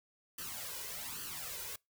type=noise with flanger; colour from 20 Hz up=white; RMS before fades=-43 dBFS; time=0.38-1.76 s; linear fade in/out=5 ms; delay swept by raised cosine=0.65 to 2.05 ms; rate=1.2 Hz; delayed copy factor=+0.75; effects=noise-tail reverb RT60 0.2 s tail -25 dB re dry